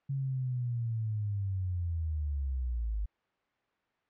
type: linear sweep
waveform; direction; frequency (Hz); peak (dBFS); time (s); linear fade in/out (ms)
sine; down; 138.59 to 50; -30; 0.09-3.06; 10
effects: white hiss -75 dBFS RMS until 4.09 s + low-pass 2000 Hz 12 dB/octave